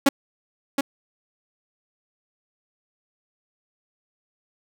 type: tone with echo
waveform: sawtooth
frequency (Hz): 277.3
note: C#4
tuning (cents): +1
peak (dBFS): -9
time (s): 0.06-0.09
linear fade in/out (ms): 5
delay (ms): 720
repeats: 1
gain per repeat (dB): -6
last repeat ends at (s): 0.81
effects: none